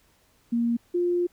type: tone pair in turn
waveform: sine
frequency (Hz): 234.7 / 351.7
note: A#3 / F4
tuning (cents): +12 / +12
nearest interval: perfect fifth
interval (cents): 700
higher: second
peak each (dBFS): -21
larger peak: neither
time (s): 0.52-0.77 / 0.94-1.27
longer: second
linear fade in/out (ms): 10
effects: pink hiss -63 dBFS RMS until 1.32 s